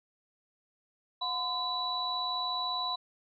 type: tone cluster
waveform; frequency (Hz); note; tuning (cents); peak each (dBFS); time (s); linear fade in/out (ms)
sine; 718 / 1019 / 3938; F5 / C6 / B7; +48 / -46 / -6; -39 / -34 / -33; 1.21-2.96; 10
effects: none